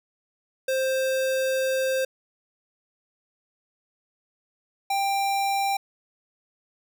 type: tone pair in turn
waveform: square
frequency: 526 / 790 Hz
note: C5 / G5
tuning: +9 / +13 cents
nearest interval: perfect fifth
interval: 704 cents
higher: second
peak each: -23 dBFS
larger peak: neither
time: 0.68-2.05 / 4.9-5.77 s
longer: first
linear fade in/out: 5 ms
effects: none